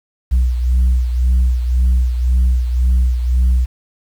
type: beating tone pair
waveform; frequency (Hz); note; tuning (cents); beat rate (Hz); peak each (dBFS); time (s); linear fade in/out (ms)
sine; 61.9 / 63.8; B1 / C2; +5 / -43; 1.9; -10 / -17; 0.31-3.66; 20
effects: tanh soft clip ceiling -8 dBFS + 7-bit